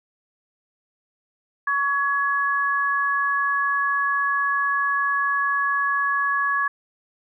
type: tone pair together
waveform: sine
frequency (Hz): 1123.9 / 1684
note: C#6 / G#6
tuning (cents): +24 / +24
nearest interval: perfect fifth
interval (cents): 700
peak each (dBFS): -22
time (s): 1.67-6.68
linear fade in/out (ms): 5
effects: none